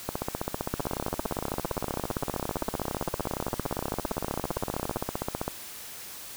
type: two click trains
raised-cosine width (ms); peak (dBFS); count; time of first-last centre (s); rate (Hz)
1; -16 / -14; 75 / 84; 0.74-4.969 / 0.09-5.48; 17.5 / 15.4
effects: white hiss -42 dBFS RMS until 6.36 s